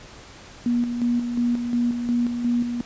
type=tone with tremolo; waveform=sine; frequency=240 Hz; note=B3; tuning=49 cents flat; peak=-18 dBFS; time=0.66-2.81 s; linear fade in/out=2 ms; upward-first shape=square; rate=2.8 Hz; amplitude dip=50%; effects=pink hiss -44 dBFS RMS until 2.85 s + resampled to 16000 Hz